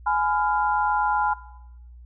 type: chord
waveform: sine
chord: F diminished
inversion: first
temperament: just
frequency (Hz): 838.1 / 1005.8 / 1396.9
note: Ab5 / Cb6 / F6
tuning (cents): +16 / +31 / 0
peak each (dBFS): -22 / -24 / -27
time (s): 0.06-1.34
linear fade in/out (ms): 10
effects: noise-tail reverb RT60 0.9 s tail -19 dB re dry + added 60 Hz sine -42 dBFS peak until 2.05 s